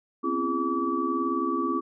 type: tone cluster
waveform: sine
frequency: 250.4 / 268.7 / 338.5 / 410.8 / 1148 Hz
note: B3 / C4 / E4 / G#4 / D6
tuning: +24 / +46 / +46 / -19 / -40 cents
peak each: -35 / -30 / -29 / -35 / -28 dBFS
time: 0.23-1.81 s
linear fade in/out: 20 ms
effects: none